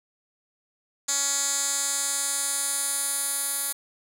10% pulse tone with band-pass filter sweep, 280 Hz, C#4, 18 cents sharp, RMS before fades -27 dBFS, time 1.08-3.73 s, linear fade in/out 10 ms, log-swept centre 7200 to 11000 Hz, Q 3.1, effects none

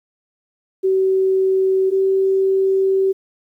sine tone pair in turn, 380.6 / 384.6 Hz, F#4 / G4, +49 / -33 cents, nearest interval unison, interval 18 cents, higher second, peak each -13 dBFS, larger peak neither, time 0.83-1.91 / 1.91-3.13 s, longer second, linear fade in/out 20 ms, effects 9-bit

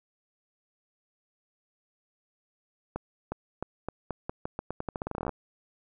accelerating click train, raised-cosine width 1 ms, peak -18 dBFS, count 23, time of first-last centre 2.96-5.293 s, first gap 360 ms, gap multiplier 0.85, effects none

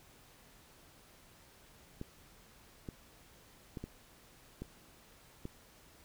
clicks, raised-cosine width 3 ms, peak -28 dBFS, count 6, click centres 2.014 / 2.888 / 3.772 / 3.84 / 4.62 / 5.454 s, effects pink hiss -61 dBFS RMS until 6.04 s

